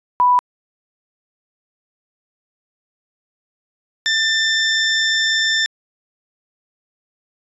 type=tone pair in turn; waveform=sine / 20% pulse; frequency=987.8 / 1783.6 Hz; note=B5 / A6; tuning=0 / +23 cents; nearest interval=minor seventh; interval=1023 cents; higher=second; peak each=-10 dBFS; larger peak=neither; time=0.2-0.39 / 4.06-5.66 s; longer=second; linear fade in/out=0 ms; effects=resampled to 22050 Hz